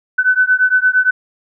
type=beating tone pair; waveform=sine; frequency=1503 / 1511.7 Hz; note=F#6 / F#6; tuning=+27 / +37 cents; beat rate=8.7 Hz; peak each=-13 dBFS; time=0.18-1.11 s; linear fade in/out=10 ms; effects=none